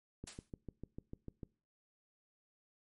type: click train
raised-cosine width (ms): 3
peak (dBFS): -32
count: 9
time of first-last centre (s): 0.24-1.432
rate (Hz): 6.71
type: noise with exponential decay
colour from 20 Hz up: white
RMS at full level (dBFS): -45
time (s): 0.27-0.5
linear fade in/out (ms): 5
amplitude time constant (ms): 50
effects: noise-tail reverb RT60 0.4 s tail -23 dB re dry + MP3 48 kbps